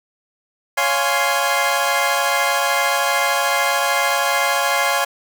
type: chord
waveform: 20% pulse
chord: Db major seventh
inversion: none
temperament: equal with one note detuned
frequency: 558.2 / 698.5 / 830.6 / 1046.5 Hz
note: Db5 / F5 / Ab5 / C6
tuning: +12 / 0 / 0 / 0 cents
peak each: -17 dBFS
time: 0.77-5.05 s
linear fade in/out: 10 ms
effects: none